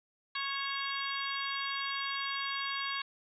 harmonic tone with a mistuned harmonic, 552 Hz, C#5, 7 cents flat, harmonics 2 / 3 / 4 / 5 / 6 / 7 / 8, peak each -38 / -40 / -41 / -42 / -43 / -43 / -44 dBFS, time 0.35-3.02 s, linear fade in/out 5 ms, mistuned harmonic 7, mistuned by -34 cents, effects none

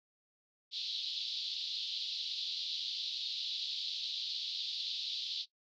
pink band-pass noise, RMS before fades -39 dBFS, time 0.71-5.46 s, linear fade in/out 50 ms, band 3400 to 4500 Hz, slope 48 dB/octave, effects noise-tail reverb RT60 0.1 s tail -17 dB re dry

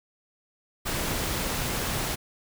pink noise, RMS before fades -29 dBFS, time 0.85-2.16 s, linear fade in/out 20 ms, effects none

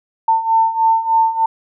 sine beating tone pair, 897 / 900.3 Hz, A5 / A5, +33 / +39 cents, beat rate 3.3 Hz, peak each -17 / -13 dBFS, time 0.28-1.46 s, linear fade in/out 5 ms, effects none

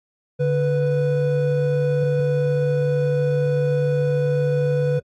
triangle tone pair together, 144.61 / 493.9 Hz, D3 / B4, -26 / 0 cents, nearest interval octave + major sixth, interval 2126 cents, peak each -18 dBFS, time 0.39-5 s, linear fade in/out 20 ms, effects AAC 32 kbps

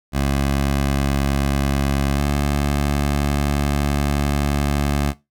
15% pulse tone with pitch glide, 69.3 to 71.58 Hz, C#2 to D2, 0 to -44 cents, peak -11 dBFS, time 0.12-5.14 s, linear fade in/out 50 ms, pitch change +56 cents, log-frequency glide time 2.15-2.2 s, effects noise-tail reverb RT60 0.2 s tail -17 dB re dry

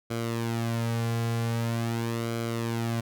sawtooth tone with flanger, 115.8 Hz, A#2, 11 cents flat, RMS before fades -29 dBFS, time 0.1-3.01 s, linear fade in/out 10 ms, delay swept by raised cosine 1.1 to 3.3 ms, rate 0.44 Hz, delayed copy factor -0.6, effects none

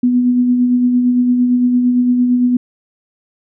sine tone with tremolo, 246.9 Hz, B3, in tune, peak -8 dBFS, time 0.03-2.57 s, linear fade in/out 5 ms, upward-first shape sine, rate 8.8 Hz, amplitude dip 35%, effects none

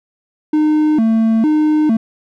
triangle tone with vibrato, 261.6 Hz, C4, in tune, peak -8 dBFS, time 0.53-1.97 s, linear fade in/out 5 ms, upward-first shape square, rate 1.1 Hz, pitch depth 270 cents each way, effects none

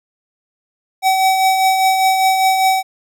square tone with tremolo, 761 Hz, F#5, 48 cents sharp, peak -10 dBFS, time 1.02-2.83 s, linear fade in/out 50 ms, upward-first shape triangle, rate 5 Hz, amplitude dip 45%, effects none

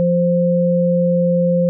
sine tone pair together, 174.61 / 523.2 Hz, F3 / C5, 0 / 0 cents, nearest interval octave + perfect fifth, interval 1900 cents, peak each -15 dBFS, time 0-1.69 s, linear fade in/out 0 ms, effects none

